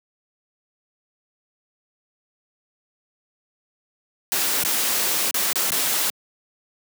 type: noise with dropouts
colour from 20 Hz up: white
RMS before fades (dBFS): -22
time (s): 4.32-6.1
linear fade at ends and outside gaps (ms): 0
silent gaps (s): 4.635-4.649 / 5.309-5.343 / 5.529-5.557 / 5.704-5.719
effects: high-pass 200 Hz 12 dB/octave